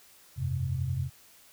sine chord, F suspended second, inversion none, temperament just, 87.31 / 98.22 / 130.96 Hz, F2 / G2 / C3, 0 / +4 / +2 cents, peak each -33 / -35 / -30 dBFS, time 0.36-1.1 s, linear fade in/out 50 ms, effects white hiss -57 dBFS RMS until 1.52 s

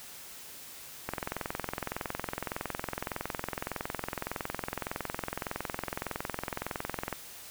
click train, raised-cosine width 0.5 ms, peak -17 dBFS, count 132, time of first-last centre 1.09-7.127 s, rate 21.7 Hz, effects white hiss -47 dBFS RMS until 7.5 s

